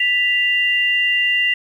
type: tone pair together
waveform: sine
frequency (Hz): 1975.5 / 2789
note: B6 / F7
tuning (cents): 0 / -3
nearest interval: tritone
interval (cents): 597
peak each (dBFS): -17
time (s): 0-1.54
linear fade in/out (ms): 5
effects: 8-bit